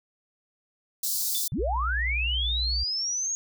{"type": "high-pass noise", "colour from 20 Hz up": "white", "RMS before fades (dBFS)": -28, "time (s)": [1.03, 1.48], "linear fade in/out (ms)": 5, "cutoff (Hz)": 4100, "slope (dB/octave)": 48}
{"type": "tone with exponential decay", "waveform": "triangle", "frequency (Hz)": 3536, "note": "A7", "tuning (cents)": 8, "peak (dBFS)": -26, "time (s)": [1.35, 1.52], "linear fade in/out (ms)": 0, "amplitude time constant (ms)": 36}
{"type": "linear sweep", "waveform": "sine", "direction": "up", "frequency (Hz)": [92.5, 6645], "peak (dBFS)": -26, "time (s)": [1.52, 3.35], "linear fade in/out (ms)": 0}
{"type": "tone with pitch glide", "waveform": "sine", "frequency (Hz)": [60.9, 61.29], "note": ["B1", "B1"], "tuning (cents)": [-24, -13], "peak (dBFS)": -27, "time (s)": [1.58, 2.84], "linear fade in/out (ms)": 10, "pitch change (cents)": 11, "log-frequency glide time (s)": [1.89, 2.46]}
{"effects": []}